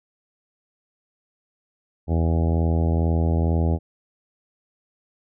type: harmonic tone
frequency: 82.2 Hz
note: E2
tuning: 4 cents flat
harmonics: 1 / 2 / 3 / 4 / 5 / 6 / 7 / 8 / 9 / 10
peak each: -19 / -25 / -29 / -31 / -33 / -35 / -36 / -37 / -38 / -39 dBFS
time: 2.07-3.79 s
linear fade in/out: 50 ms
effects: none